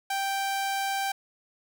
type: tone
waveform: sawtooth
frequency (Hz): 784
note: G5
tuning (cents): 0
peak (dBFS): -23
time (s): 0.1-1.12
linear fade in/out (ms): 5
effects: none